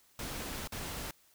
pink noise with dropouts, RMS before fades -40 dBFS, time 0.19-1.11 s, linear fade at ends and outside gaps 2 ms, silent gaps 0.675-0.721 s, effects white hiss -66 dBFS RMS until 1.34 s

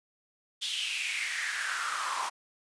pink noise with high-pass filter sweep, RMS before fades -33 dBFS, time 0.61-2.3 s, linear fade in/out 20 ms, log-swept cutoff 3400 to 950 Hz, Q 5.4, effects resampled to 22050 Hz

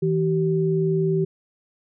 sine tone pair together, 161.6 / 383.9 Hz, E3 / G4, -34 / -36 cents, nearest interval octave + minor third, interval 1498 cents, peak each -21 dBFS, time 0.02-1.25 s, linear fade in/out 10 ms, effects none

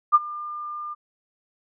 sine tone with ADSR envelope, 1201 Hz, D6, 38 cents sharp, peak -9 dBFS, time 0.12-0.95 s, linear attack 29 ms, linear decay 33 ms, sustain -21 dB, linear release 25 ms, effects none

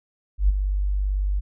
sine tone with ADSR envelope, 49 Hz, G1, in tune, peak -12 dBFS, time 0.38-1.41 s, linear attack 110 ms, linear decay 21 ms, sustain -8 dB, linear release 25 ms, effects none

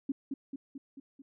sine tone with echo, 273.7 Hz, C#4, 22 cents flat, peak -28 dBFS, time 0.09-0.12 s, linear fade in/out 5 ms, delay 220 ms, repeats 5, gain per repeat -4 dB, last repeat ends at 1.22 s, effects none

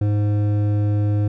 sine tone with hard clipping, 103.83 Hz, G#2, in tune, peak -18 dBFS, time 0.01-1.28 s, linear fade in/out 5 ms, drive 10 dB, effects none

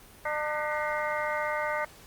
harmonic tone with a mistuned harmonic, 301.3 Hz, D4, 44 cents sharp, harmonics 2 / 3 / 4 / 5 / 6 / 7, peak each -32 / -34 / -35 / -36 / -37 / -37 dBFS, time 0.25-1.85 s, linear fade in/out 5 ms, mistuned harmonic 6, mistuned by +100 cents, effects pink hiss -52 dBFS RMS until 2.06 s + Opus 32 kbps

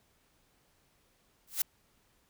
blue noise with exponential growth, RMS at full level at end -25 dBFS, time 1.47-1.62 s, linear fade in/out 5 ms, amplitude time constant 32 ms, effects pink hiss -70 dBFS RMS until 2.29 s

